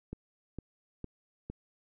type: click train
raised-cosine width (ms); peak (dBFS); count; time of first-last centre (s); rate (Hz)
3; -26; 4; 0.13-1.5; 2.19
effects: none